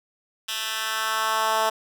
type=tone with high-pass filter sweep; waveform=10% pulse; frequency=220.2 Hz; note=A3; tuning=2 cents sharp; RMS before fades=-25 dBFS; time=0.48-1.7 s; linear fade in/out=10 ms; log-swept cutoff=2700 to 700 Hz; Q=1.5; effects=none

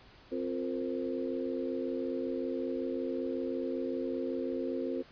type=harmonic tone with a mistuned harmonic; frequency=87.31 Hz; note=F2; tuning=in tune; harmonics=3 / 4 / 5 / 6; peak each=-36 / -37 / -38 / -39 dBFS; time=0.31-5.03 s; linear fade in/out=20 ms; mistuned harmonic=5; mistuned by=+85 cents; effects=pink hiss -57 dBFS RMS until 5.11 s + resampled to 11025 Hz

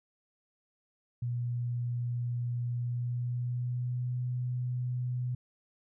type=tone with pitch glide; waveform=sine; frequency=120.9 to 124.37 Hz; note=B2 to B2; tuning=-36 to +13 cents; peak=-30 dBFS; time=1.22-5.35 s; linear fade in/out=5 ms; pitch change=+49 cents; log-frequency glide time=2.75-4.2 s; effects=none

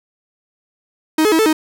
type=tone with pitch steps; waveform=45% pulse; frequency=313.6 / 426.7 / 322.1 / 438.9 / 312.4 Hz; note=D#4 / G#4 / E4 / A4 / D#4; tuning=+14 / +47 / -40 / -4 / +7 cents; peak=-11 dBFS; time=1.18-1.53 s; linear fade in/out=5 ms; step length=70 ms; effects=none

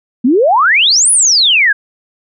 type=exponential two-way sweep; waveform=sine; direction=up then down; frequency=226.3 to 10360 to 1571 Hz; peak=-6 dBFS; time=0.24-1.73 s; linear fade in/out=10 ms; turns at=1.11 s; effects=none

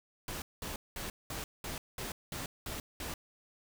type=noise bursts; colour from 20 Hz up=pink; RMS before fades=-40 dBFS; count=9; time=0.28-3.14 s; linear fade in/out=2 ms; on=140 ms; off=200 ms; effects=none

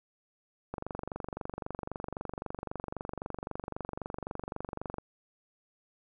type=click train; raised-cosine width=1 ms; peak=-22 dBFS; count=102; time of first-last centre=0.74-4.984 s; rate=23.8 Hz; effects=none

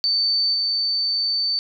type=tone with level steps; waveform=sine; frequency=4551 Hz; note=C#8; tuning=45 cents sharp; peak=-17 / -19 dBFS; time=0.04-1.59 s; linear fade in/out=0 ms; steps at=0.53 s; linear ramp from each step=20 ms; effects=none

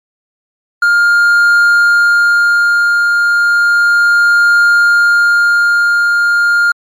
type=tone with tremolo; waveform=triangle; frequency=1408 Hz; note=F6; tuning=14 cents sharp; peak=-3 dBFS; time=0.82-6.72 s; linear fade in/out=5 ms; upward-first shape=triangle; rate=0.33 Hz; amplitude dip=30%; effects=MP3 64 kbps

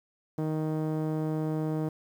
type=tone with low-pass filter; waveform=5% pulse; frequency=156 Hz; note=D#3; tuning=5 cents sharp; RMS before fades=-30 dBFS; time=0.38-1.89 s; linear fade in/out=5 ms; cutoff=340 Hz; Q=0.77; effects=9-bit

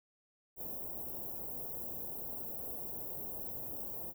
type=band-stop noise; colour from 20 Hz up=white; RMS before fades=-42 dBFS; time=0.56-4.14 s; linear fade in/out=50 ms; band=720 to 15000 Hz; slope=24 dB/octave; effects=none

